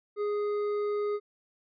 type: tone with hard clipping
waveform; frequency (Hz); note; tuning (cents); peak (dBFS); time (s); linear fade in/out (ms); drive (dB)
sine; 414.4; G#4; -4; -29; 0.16-1.2; 50; 7
effects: resampled to 11025 Hz